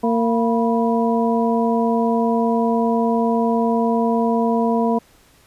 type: harmonic tone with a mistuned harmonic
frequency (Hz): 230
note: A#3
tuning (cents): -23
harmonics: 1 / 2 / 3 / 4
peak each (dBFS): -18 / -21 / -23 / -24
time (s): 0.03-4.99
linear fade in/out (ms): 10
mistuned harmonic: 4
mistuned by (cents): +100
effects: pink hiss -53 dBFS RMS until 5.46 s + resampled to 32000 Hz